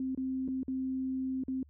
sine tone with dropouts, 261.6 Hz, C4, in tune, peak -31 dBFS, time 0-1.63 s, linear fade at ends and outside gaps 2 ms, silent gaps 0.149-0.175 / 0.479-0.485 / 0.632-0.681 / 1.437-1.482 s, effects added 73 Hz sine -56 dBFS peak until 1.69 s

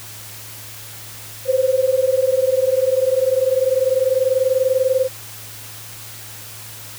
sine tone pair together, 511 / 531.2 Hz, C5 / C5, -41 / +26 cents, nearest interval minor second, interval 67 cents, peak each -17 dBFS, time 1.45-5.09 s, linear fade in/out 50 ms, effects added 108 Hz sine -41 dBFS peak until 6.98 s + white hiss -36 dBFS RMS until 6.98 s

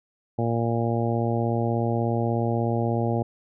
harmonic tone, 116.54 Hz, A#2, in tune, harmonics 1 / 2 / 3 / 4 / 5 / 6 / 7, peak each -25 / -28 / -30 / -31 / -32 / -33 / -33 dBFS, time 0.38-3.23 s, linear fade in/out 10 ms, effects none

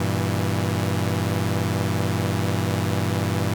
sawtooth chord, E diminished, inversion first, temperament equal with one note detuned, 98 / 118.44 / 164.81 Hz, G2 / Bb2 / E3, 0 / +28 / 0 cents, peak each -20 / -22 / -23 dBFS, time 0-3.54 s, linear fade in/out 5 ms, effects none

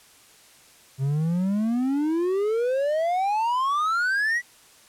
triangle exponential sweep, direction up, 130.81 to 1975.5 Hz, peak -19 dBFS, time 0.98-4.42 s, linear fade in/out 50 ms, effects white hiss -53 dBFS RMS until 4.88 s + low-pass 11000 Hz 12 dB/octave

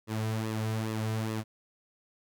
sawtooth tone with flanger, 110 Hz, A2, in tune, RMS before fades -32 dBFS, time 0.07-1.44 s, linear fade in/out 50 ms, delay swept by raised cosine 1.3 to 3.6 ms, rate 2.4 Hz, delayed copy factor -0.6, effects none

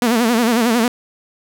sawtooth tone with vibrato, 233.1 Hz, A#3, in tune, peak -9 dBFS, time 0.02-0.88 s, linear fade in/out 2 ms, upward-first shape sine, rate 11 Hz, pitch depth 110 cents each way, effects none

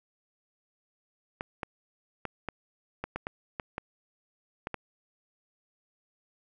clicks, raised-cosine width 0.5 ms, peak -18 dBFS, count 11, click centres 1.409 / 1.632 / 2.253 / 2.487 / 3.04 / 3.16 / 3.269 / 3.598 / 3.781 / 4.671 / 4.743 s, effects none

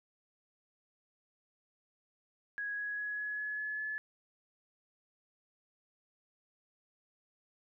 sine tone with pitch steps, 1661.2 / 1670.8 / 1680.5 / 1690.2 / 1700 / 1709.9 / 1719.8 Hz, G#6 / G#6 / G#6 / G#6 / G#6 / A6 / A6, 0 / +10 / +20 / +30 / +40 / -50 / -40 cents, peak -35 dBFS, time 2.58-3.98 s, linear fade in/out 0 ms, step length 200 ms, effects none

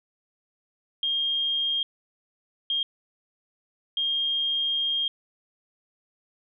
sine tone bursts at uneven times, 3223 Hz, G7, 47 cents sharp, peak -23 dBFS, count 3, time 1.03-1.83 / 2.7-2.83 / 3.97-5.08 s, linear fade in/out 2 ms, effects none

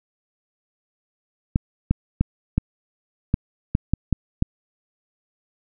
clicks, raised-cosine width 5 ms, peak -5 dBFS, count 9, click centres 1.559 / 1.91 / 2.21 / 2.58 / 3.341 / 3.751 / 3.936 / 4.127 / 4.424 s, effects none

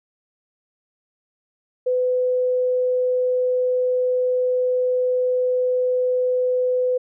sine tone, 503 Hz, B4, 32 cents sharp, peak -17 dBFS, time 1.86-6.98 s, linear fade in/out 10 ms, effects none

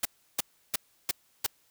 white noise bursts, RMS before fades -27 dBFS, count 5, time 0.03-1.465 s, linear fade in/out 5 ms, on 23 ms, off 330 ms, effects white hiss -67 dBFS RMS until 1.7 s

